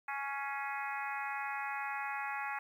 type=harmonic tone with a mistuned harmonic; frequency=278.5 Hz; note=C#4; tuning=8 cents sharp; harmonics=3 / 4 / 5 / 6 / 7 / 8 / 9; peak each=-40 / -44 / -44 / -44 / -45 / -47 / -46 dBFS; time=0.08-2.59 s; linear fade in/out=5 ms; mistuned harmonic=8; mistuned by=-50 cents; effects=11-bit